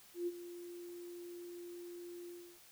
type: tone with ADSR envelope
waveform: sine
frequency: 349.2 Hz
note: F4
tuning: in tune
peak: -33 dBFS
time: 0.14-2.6 s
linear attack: 130 ms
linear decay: 40 ms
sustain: -13 dB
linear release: 310 ms
effects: white hiss -61 dBFS RMS until 2.71 s